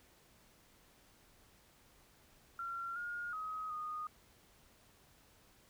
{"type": "tone with pitch steps", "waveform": "sine", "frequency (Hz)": [1371, 1425, 1265, 1233], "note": ["F6", "F6", "D#6", "D#6"], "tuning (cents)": [-32, 34, 28, -16], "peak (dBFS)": -39, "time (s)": [2.59, 4.07], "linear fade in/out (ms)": 2, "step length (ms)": 370, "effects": ["pink hiss -66 dBFS RMS until 5.69 s"]}